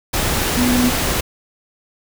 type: tone in noise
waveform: sine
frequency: 246.6 Hz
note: B3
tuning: 2 cents flat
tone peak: -14 dBFS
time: 0.57-0.9 s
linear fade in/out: 10 ms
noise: pink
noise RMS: -19 dBFS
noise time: 0.13-1.21 s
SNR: +2 dB
effects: none